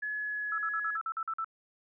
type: tone with pitch glide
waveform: sine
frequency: 1700 to 1684.4 Hz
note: G#6 to G#6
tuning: +40 to +24 cents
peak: -32 dBFS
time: 0.02-0.97 s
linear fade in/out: 10 ms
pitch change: -16 cents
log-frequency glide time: 0.12-0.66 s
type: tone bursts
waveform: sine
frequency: 1323 Hz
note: E6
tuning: 6 cents sharp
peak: -31 dBFS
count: 9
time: 0.52-1.445 s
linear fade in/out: 2 ms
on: 61 ms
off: 47 ms
effects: none